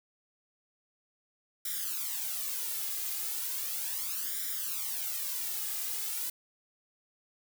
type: noise with flanger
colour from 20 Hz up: blue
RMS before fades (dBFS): -35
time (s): 1.65-6.3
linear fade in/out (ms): 5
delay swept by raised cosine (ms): 0.55 to 2.45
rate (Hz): 0.36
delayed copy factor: +1
effects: none